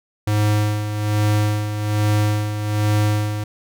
square tone with tremolo, 105.3 Hz, G#2, 24 cents sharp, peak -15 dBFS, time 0.27-3.44 s, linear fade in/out 5 ms, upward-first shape sine, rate 1.2 Hz, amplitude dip 60%, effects none

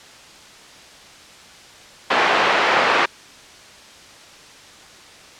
pink band-pass noise, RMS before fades -17 dBFS, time 2.1-3.06 s, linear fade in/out 10 ms, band 590 to 2500 Hz, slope 12 dB/octave, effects white hiss -43 dBFS RMS until 5.39 s + low-pass 6000 Hz 12 dB/octave

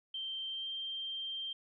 sine tone with pitch glide, 3136 to 3160 Hz, G7 to G7, 0 to +13 cents, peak -37 dBFS, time 0.14-1.53 s, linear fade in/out 5 ms, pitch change +13 cents, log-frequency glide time 0.49-0.69 s, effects none

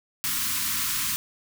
white band-stop noise, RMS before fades -27 dBFS, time 0.24-1.16 s, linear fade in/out 0 ms, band 300 to 970 Hz, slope 96 dB/octave, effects none

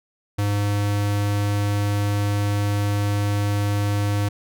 square tone, 102.3 Hz, G#2, 26 cents flat, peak -20 dBFS, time 0.38-4.29 s, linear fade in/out 10 ms, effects none

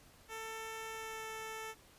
10% pulse tone with pitch glide, 444.9 to 441.3 Hz, A4 to A4, +19 to +5 cents, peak -34 dBFS, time 0.28-1.75 s, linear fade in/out 50 ms, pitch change -14 cents, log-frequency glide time 0.91-1.27 s, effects pink hiss -62 dBFS RMS until 1.98 s + resampled to 32000 Hz

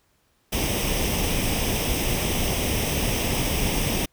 pink noise with comb filter, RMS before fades -24 dBFS, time 0.52-4.06 s, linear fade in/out 10 ms, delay 0.35 ms, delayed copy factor +0.65, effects pink hiss -66 dBFS RMS until 4.12 s

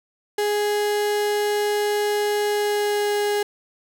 35% pulse tone with pitch glide, 415.3 to 412.9 Hz, G#4 to G#4, 0 to -10 cents, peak -18 dBFS, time 0.38-3.43 s, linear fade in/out 5 ms, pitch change -10 cents, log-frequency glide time 2.47-3.14 s, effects none

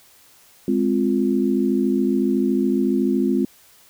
sine chord, F minor, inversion first, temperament equal, 207.7 / 261.6 / 349.2 Hz, Ab3 / C4 / F4, 0 / 0 / 0 cents, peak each -21 / -20 / -22 dBFS, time 0.68-3.45 s, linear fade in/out 2 ms, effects white hiss -52 dBFS RMS until 3.89 s

